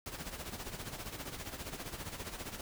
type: noise with tremolo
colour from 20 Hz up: pink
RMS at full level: -41 dBFS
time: 0.06-2.61 s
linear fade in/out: 2 ms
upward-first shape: sine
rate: 15 Hz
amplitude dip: 65%
effects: none